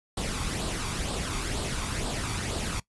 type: noise with flanger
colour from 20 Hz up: pink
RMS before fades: -31 dBFS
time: 0.17-2.8 s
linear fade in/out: 5 ms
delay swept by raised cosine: 0.23 to 0.88 ms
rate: 2.1 Hz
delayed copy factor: +0.5
effects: noise-tail reverb RT60 0.1 s tail -20 dB re dry + resampled to 24000 Hz